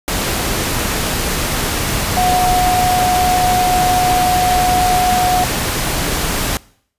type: tone in noise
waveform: sine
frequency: 729 Hz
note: F#5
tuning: 26 cents flat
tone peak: -12 dBFS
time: 2.17-5.44 s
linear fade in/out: 0 ms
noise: pink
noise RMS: -18 dBFS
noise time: 0.08-6.57 s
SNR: +3 dB
effects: noise-tail reverb RT60 0.6 s tail -22 dB re dry + resampled to 32000 Hz